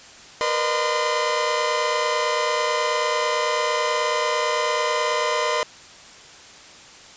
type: tone cluster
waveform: sawtooth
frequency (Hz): 472.9 / 502 / 608 / 1023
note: A#4 / B4 / D#5 / C6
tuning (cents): +25 / +28 / -40 / -39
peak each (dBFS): -22 / -29 / -21 / -20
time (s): 0.41-5.63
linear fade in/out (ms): 0
effects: white hiss -44 dBFS RMS until 7.16 s + resampled to 16000 Hz